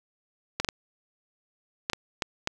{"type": "clicks", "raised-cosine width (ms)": 0.2, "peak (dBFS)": -9, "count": 7, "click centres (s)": [0.6, 0.647, 0.688, 1.899, 1.933, 2.222, 2.474], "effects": ["8-bit"]}